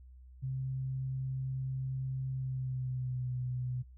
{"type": "tone with pitch glide", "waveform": "sine", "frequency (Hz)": [131.8, 125.78], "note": ["C3", "B2"], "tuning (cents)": [13, 32], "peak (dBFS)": -33, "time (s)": [0.42, 3.83], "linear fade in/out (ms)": 20, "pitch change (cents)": -81, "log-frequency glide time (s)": [2.31, 3.3], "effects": ["noise-tail reverb RT60 0.2 s tail -22 dB re dry", "added 63 Hz sine -51 dBFS peak until 3.97 s"]}